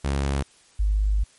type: tone pair in turn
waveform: sawtooth / sine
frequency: 69.3 / 51.21 Hz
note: C#2 / G#1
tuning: 0 / -24 cents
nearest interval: perfect fourth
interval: 524 cents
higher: first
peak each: -18 dBFS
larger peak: neither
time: 0.04-0.43 / 0.79-1.24 s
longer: second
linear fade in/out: 10 ms
effects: white hiss -56 dBFS RMS until 1.38 s + MP3 48 kbps